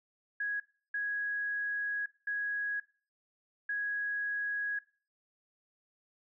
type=tone bursts at uneven times; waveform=sine; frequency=1661.2 Hz; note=G#6; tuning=in tune; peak=-31 dBFS; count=4; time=0.4-0.6 / 0.94-2.06 / 2.27-2.8 / 3.69-4.79 s; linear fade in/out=5 ms; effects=noise-tail reverb RT60 0.4 s tail -20 dB re dry